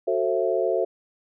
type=chord; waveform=sine; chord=F# half-diminished seventh; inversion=none; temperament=just; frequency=370 / 444 / 532.8 / 666 Hz; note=F#4 / A4 / C5 / E5; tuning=0 / +16 / +31 / +18 cents; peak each=-26 dBFS; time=0.07-0.85 s; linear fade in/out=10 ms; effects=none